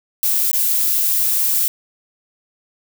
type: noise with dropouts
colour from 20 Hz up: violet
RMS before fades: -17 dBFS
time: 0.23-1.68 s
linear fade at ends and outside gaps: 0 ms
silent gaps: 0.514-0.531 s
effects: none